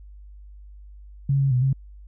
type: tone with pitch steps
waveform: sine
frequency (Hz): 138.3 / 137 / 125.3 / 134.4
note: C#3 / C#3 / B2 / C3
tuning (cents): -4 / -20 / +25 / +47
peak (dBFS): -17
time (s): 1.29-1.73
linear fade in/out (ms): 5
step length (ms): 110
effects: added 50 Hz sine -41 dBFS peak until 2.07 s